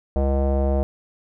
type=tone with low-pass filter; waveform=square; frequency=68.2 Hz; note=C#2; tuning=28 cents flat; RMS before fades=-20 dBFS; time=0.16-0.83 s; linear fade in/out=0 ms; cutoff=630 Hz; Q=4; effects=none